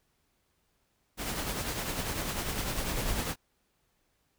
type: noise with tremolo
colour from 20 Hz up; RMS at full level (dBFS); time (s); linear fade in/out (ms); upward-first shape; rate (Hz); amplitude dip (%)
pink; -32; 1.17-3.36; 50; triangle; 10; 50
type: noise with exponential growth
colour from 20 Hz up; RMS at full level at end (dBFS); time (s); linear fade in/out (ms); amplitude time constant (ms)
brown; -29; 1.55-3.21; 2; 360
effects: pink hiss -74 dBFS RMS until 4.38 s